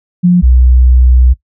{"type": "tone pair in turn", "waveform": "sine", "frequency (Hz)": [177.7, 62.48], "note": ["F3", "B1"], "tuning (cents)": [30, 21], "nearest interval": "octave + tritone", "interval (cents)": 1809, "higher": "first", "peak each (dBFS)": -3, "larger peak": "neither", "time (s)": [[0.23, 0.42], [0.42, 1.34]], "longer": "second", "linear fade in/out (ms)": 20, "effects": ["noise-tail reverb RT60 0.1 s tail -18 dB re dry"]}